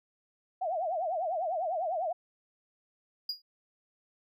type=tone with vibrato; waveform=sine; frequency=690 Hz; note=F5; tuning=21 cents flat; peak=-29 dBFS; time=0.61-2.13 s; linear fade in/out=10 ms; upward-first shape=triangle; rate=10 Hz; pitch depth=230 cents each way
type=tone with exponential decay; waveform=triangle; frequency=4868 Hz; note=D#8; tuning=39 cents flat; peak=-27 dBFS; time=3.29-3.42 s; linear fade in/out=5 ms; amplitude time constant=28 ms
effects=none